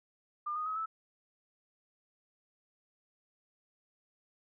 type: tone with pitch steps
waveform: sine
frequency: 1202 / 1237.2 / 1273.5 / 1310.8 Hz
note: D6 / D#6 / D#6 / E6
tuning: +40 / -10 / +40 / -10 cents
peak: -33 dBFS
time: 0.46-0.86 s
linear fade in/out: 10 ms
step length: 100 ms
effects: none